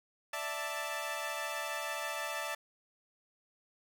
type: chord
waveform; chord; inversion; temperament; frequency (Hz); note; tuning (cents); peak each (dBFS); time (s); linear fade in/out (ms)
15% pulse; D suspended second; none; equal with one note detuned; 587.3 / 659.3 / 884.1; D5 / E5 / A5; 0 / 0 / +8; -34; 0.33-2.55; 5
effects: none